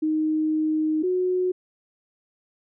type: tone pair in turn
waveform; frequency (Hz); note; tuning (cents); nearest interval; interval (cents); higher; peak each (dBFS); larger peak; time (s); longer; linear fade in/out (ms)
sine; 311.1 / 365.9; D#4 / F#4; 0 / -19; minor third; 281; second; -20; neither; 0.02-1.03 / 1.03-1.52; first; 10
effects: none